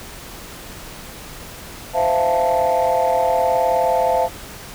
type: chord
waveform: sine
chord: F major seventh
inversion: second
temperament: equal with one note detuned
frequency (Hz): 517.2 / 659.3 / 698.5 / 880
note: C5 / E5 / F5 / A5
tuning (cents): -20 / 0 / 0 / 0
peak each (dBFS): -19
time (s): 1.93-4.29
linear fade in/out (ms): 50
effects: tanh soft clip ceiling -9 dBFS + pink hiss -36 dBFS RMS until 4.74 s